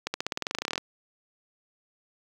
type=accelerating click train; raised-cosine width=0.2 ms; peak=-11 dBFS; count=18; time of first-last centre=0.07-0.779 s; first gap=70 ms; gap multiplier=0.93; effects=high-pass 150 Hz 12 dB/octave + 7-bit